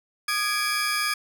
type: tone cluster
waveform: 35% pulse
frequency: 1223 / 1667 / 2323 / 5030 Hz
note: D#6 / G#6 / D7 / D#8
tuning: -30 / +6 / -20 / +18 cents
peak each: -27 dBFS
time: 0.28-1.14 s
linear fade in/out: 5 ms
effects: none